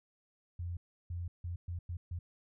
sine tone bursts at uneven times, 87 Hz, F2, 6 cents flat, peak -36 dBFS, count 6, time 0.59-0.77 / 1.1-1.28 / 1.44-1.56 / 1.68-1.79 / 1.89-1.97 / 2.11-2.19 s, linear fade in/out 5 ms, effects none

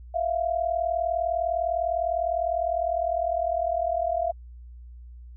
sine tone pair together, 658.6 / 698.5 Hz, E5 / F5, -2 / 0 cents, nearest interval minor second, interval 102 cents, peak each -26 dBFS, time 0.14-4.32 s, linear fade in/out 10 ms, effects added 60 Hz sine -41 dBFS peak until 5.36 s

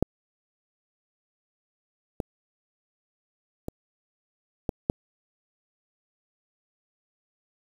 clicks, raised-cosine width 2 ms, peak -7 / -14 / -18 / -12 / -8 dBFS, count 5, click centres 0.026 / 2.202 / 3.684 / 4.692 / 4.899 s, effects 7-bit

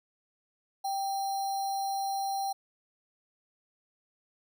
sine tone with sample-and-hold, 784 Hz, G5, in tune, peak -29 dBFS, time 0.84-2.53 s, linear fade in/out 10 ms, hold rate 4900 Hz, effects none

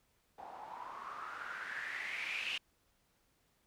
blue noise with low-pass filter sweep, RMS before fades -43 dBFS, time 0.38-2.58 s, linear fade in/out 5 ms, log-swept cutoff 750 to 2800 Hz, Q 6.8, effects pink hiss -75 dBFS RMS until 3.66 s

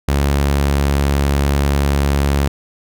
sawtooth tone, 70.4 Hz, C#2, 27 cents sharp, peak -9 dBFS, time 0.08-2.48 s, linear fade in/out 5 ms, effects none

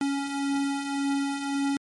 square beating tone pair, 277.2 / 279 Hz, C#4 / C#4, 0 / +11 cents, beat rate 1.8 Hz, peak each -34 / -27 dBFS, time 0.01-1.77 s, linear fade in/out 2 ms, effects MP3 48 kbps

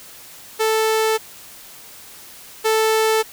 sawtooth tone pair in turn, 440 / 440 Hz, A4 / A4, 0 / 0 cents, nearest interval unison, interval 0 cents, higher neither, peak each -12 / -11 dBFS, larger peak second, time 0.59-1.18 / 2.64-3.23 s, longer neither, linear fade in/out 20 ms, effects white hiss -41 dBFS RMS until 3.32 s

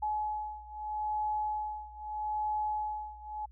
sine beating tone pair, 849 / 849.79 Hz, G#5 / G#5, +38 / +40 cents, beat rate 0.79 Hz, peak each -34 / -36 dBFS, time 0.02-3.46 s, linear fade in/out 10 ms, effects added 60 Hz sine -51 dBFS peak until 3.51 s

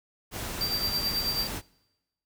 pink noise, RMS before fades -35 dBFS, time 0.31-1.62 s, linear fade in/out 50 ms
square tone with tremolo, 4699 Hz, D8, in tune, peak -25 dBFS, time 0.61-1.47 s, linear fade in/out 0 ms, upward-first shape triangle, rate 9.2 Hz, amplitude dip 70%
effects noise-tail reverb RT60 1.0 s tail -24 dB re dry

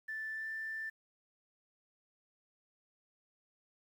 sine tone with pitch glide, 1760 to 1773.3 Hz, A6 to A6, 0 to +13 cents, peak -37 dBFS, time 0.08-0.9 s, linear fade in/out 10 ms, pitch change +13 cents, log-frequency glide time 0.3-0.5 s, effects tanh soft clip ceiling -33 dBFS + 11-bit

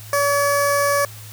15% pulse tone with notch filter, 569 Hz, C#5, 45 cents sharp, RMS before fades -18 dBFS, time 0.13-1.05 s, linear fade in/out 2 ms, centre 3000 Hz, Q 0.83, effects added 107 Hz sine -37 dBFS peak until 1.32 s + white hiss -41 dBFS RMS until 1.32 s

